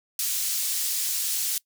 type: high-pass noise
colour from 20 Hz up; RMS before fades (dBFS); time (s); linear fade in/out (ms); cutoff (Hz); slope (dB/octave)
pink; -27; 0.19-1.58; 2; 5600; 12
effects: noise-tail reverb RT60 0.1 s tail -22 dB re dry